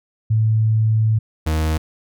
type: tone pair in turn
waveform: sine / 40% pulse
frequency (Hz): 110 / 78.69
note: A2 / D#2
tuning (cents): 0 / +20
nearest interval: tritone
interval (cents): 580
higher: first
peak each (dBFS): -13 / -16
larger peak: first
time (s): 0.3-1.19 / 1.46-1.78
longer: first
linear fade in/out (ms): 10
effects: none